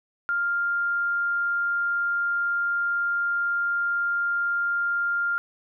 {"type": "tone", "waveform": "sine", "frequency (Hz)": 1399, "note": "F6", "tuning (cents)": 3, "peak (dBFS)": -22, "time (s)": [0.29, 5.38], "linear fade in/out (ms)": 0, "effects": []}